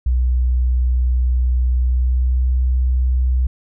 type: tone with pitch glide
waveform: sine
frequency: 62.1 to 63.19 Hz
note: B1 to B1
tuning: +10 to +40 cents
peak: -13 dBFS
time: 0.06-3.47 s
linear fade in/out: 5 ms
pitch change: +30 cents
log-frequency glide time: 1.77-2.5 s
effects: none